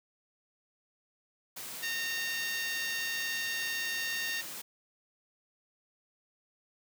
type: high-pass noise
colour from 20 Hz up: white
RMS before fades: -42 dBFS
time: 1.56-4.62 s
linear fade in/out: 10 ms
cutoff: 110 Hz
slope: 48 dB/octave
type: harmonic tone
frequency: 919 Hz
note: A#5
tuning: 25 cents flat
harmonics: 2 / 3 / 4 / 5 / 6 / 7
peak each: -35 / -39 / -41 / -43 / -45 / -46 dBFS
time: 1.82-4.42 s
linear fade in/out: 20 ms
effects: none